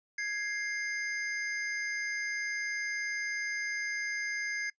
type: tone pair together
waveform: square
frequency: 1660.5 / 2100 Hz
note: G#6 / C7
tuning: -1 / +6 cents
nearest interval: major third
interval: 407 cents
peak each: -36 / -36 dBFS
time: 0.18-4.7 s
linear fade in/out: 5 ms
effects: noise-tail reverb RT60 0.1 s tail -22 dB re dry + resampled to 16000 Hz